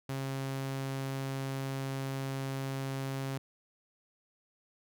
sawtooth tone, 135.1 Hz, C#3, 44 cents flat, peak -30 dBFS, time 0.09-3.38 s, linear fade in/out 5 ms, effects none

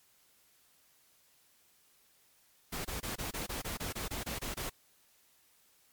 pink noise bursts, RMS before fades -38 dBFS, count 13, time 2.72-4.698 s, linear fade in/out 10 ms, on 130 ms, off 24 ms, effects white hiss -67 dBFS RMS until 5.92 s + MP3 96 kbps

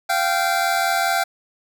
25% pulse tone pair together, 692.2 / 777 Hz, F5 / G5, -16 / -16 cents, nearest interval major second, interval 200 cents, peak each -17 dBFS, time 0.09-1.24 s, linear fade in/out 10 ms, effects none

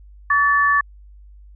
sine tone pair together, 1138 / 1753.1 Hz, C#6 / A6, +45 / -7 cents, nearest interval perfect fifth, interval 748 cents, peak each -16 dBFS, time 0.3-0.81 s, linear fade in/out 5 ms, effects added 50 Hz sine -41 dBFS peak until 1.55 s

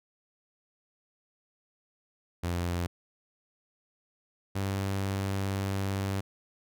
sawtooth tone pair in turn, 87.31 / 97.63 Hz, F2 / G2, 0 / -7 cents, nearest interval major second, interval 193 cents, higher second, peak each -25 dBFS, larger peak neither, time 2.43-2.87 / 4.55-6.21 s, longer second, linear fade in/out 10 ms, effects none

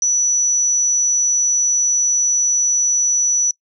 sine tone, 5920 Hz, F#8, in tune, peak -13 dBFS, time 0.02-3.51 s, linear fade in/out 2 ms, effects noise-tail reverb RT60 0.1 s tail -23 dB re dry

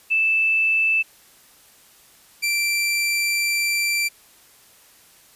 sine / sawtooth tone pair in turn, 2637 / 2349 Hz, E7 / D7, 0 / 0 cents, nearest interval major second, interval 200 cents, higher first, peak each -16 / -16 dBFS, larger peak neither, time 0.1-1.03 / 2.42-4.09 s, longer second, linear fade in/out 20 ms, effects white hiss -52 dBFS RMS until 5.35 s + resampled to 32000 Hz

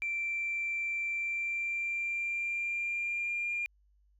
sine tone with pitch glide, 2349 to 2403 Hz, D7 to D7, 0 to +39 cents, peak -30 dBFS, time 0.02-3.66 s, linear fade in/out 0 ms, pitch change +39 cents, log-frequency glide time 1.09-3.54 s, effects tanh soft clip ceiling -26 dBFS + added 50 Hz sine -64 dBFS peak until 4.19 s

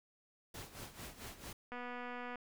pink noise with tremolo, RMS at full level -47 dBFS, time 0.54-1.53 s, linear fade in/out 5 ms, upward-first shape sine, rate 4.5 Hz, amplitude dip 75%
click train, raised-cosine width 0.5 ms, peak -31 dBFS, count 157, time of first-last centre 1.72-2.357 s, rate 245 Hz
effects none

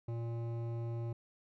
sine tone with hard clipping, 116.54 Hz, A#2, in tune, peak -38 dBFS, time 0.08-1.13 s, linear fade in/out 5 ms, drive 13 dB, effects none

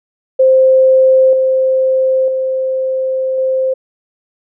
sine tone with level steps, 523.3 Hz, C5, in tune, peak -5 / -9 / -13 / -11 dBFS, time 0.39-3.74 s, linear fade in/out 10 ms, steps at 1.33 / 2.28 / 3.38 s, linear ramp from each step 2 ms, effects none

